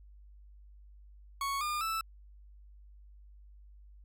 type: tone with pitch steps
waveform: 40% pulse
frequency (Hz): 1108.7 / 1209 / 1318.5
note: C#6 / D6 / E6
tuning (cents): 0 / +50 / 0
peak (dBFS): -31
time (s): 1.41-2.01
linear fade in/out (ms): 2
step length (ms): 200
effects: added 50 Hz sine -52 dBFS peak until 4.04 s